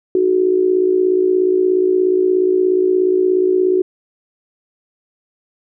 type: tone with amplitude modulation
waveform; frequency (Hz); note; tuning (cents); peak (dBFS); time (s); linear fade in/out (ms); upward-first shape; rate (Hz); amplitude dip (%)
sine; 370; F#4; 0; -8; 0.15-3.82; 2; sine; 56.9; 70
effects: none